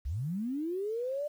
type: linear sweep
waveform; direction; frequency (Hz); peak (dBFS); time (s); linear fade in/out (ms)
sine; up; 55.1 to 602; -31; 0.05-1.28; 10
effects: 10-bit